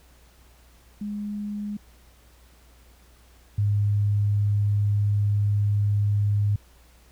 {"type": "tone pair in turn", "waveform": "sine", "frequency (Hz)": [206.9, 102.79], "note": ["G#3", "G#2"], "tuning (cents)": [-6, -17], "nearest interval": "octave", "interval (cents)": 1211, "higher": "first", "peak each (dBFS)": [-28, -19], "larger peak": "second", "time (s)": [[1.01, 1.77], [3.58, 6.56]], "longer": "second", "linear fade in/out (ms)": 5, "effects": ["added 60 Hz sine -53 dBFS peak until 7.11 s", "pink hiss -58 dBFS RMS until 7.11 s"]}